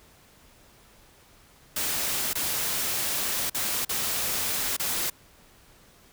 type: noise with dropouts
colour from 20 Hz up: white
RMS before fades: -28 dBFS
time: 1.76-5.1 s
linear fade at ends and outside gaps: 5 ms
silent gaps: 2.333-2.353 / 3.498-3.545 / 3.85-3.892 / 4.767-4.796 s
effects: pink hiss -56 dBFS RMS until 6.12 s